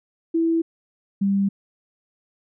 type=tone pair in turn; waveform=sine; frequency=329.6 / 197.63 Hz; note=E4 / G3; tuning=0 / +14 cents; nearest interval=major sixth; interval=886 cents; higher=first; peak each=-17 dBFS; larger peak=neither; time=0.34-0.62 / 1.21-1.49 s; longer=neither; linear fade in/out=10 ms; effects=none